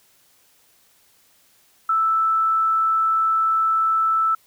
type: tone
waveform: sine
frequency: 1318.5 Hz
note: E6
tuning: in tune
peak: -16 dBFS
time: 1.89-4.35 s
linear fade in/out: 5 ms
effects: white hiss -58 dBFS RMS until 4.46 s

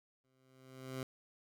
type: tone with exponential growth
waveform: 15% pulse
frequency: 130.81 Hz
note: C3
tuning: in tune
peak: -32 dBFS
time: 0.24-1.03 s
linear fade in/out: 2 ms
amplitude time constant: 170 ms
effects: none

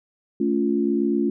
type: chord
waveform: sine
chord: A augmented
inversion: none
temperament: equal with one note detuned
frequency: 220 / 281.4 / 349.2 Hz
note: A3 / C#4 / E#4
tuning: 0 / +26 / 0 cents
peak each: -23 dBFS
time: 0.4-1.3 s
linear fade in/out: 5 ms
effects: none

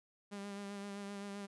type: tone with vibrato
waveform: sawtooth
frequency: 200.8 Hz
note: G3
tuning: 42 cents sharp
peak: -39 dBFS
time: 0.31-1.47 s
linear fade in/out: 20 ms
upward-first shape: sine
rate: 7.7 Hz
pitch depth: 25 cents each way
effects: resampled to 24000 Hz

